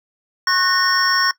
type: tone cluster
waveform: triangle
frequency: 1088 / 1486 / 1839 / 5470 Hz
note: C#6 / F#6 / A#6 / F8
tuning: -33 / +7 / -24 / -37 cents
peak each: -19 dBFS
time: 0.47-1.31 s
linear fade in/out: 2 ms
effects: noise-tail reverb RT60 0.1 s tail -17 dB re dry